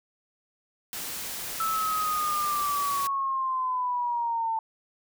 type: noise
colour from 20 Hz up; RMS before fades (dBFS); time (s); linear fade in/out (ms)
white; -35; 0.93-3.07; 0
type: linear sweep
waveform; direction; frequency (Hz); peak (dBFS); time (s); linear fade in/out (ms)
sine; down; 1318.5 to 889; -25; 1.6-4.59; 2
effects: none